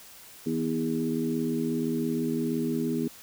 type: harmonic tone with a mistuned harmonic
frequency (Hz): 81.6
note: E2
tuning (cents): -17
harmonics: 2 / 3 / 4 / 5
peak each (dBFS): -34 / -28 / -32 / -33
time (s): 0.46-3.08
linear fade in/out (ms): 5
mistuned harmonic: 4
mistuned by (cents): -23
effects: white hiss -49 dBFS RMS until 3.22 s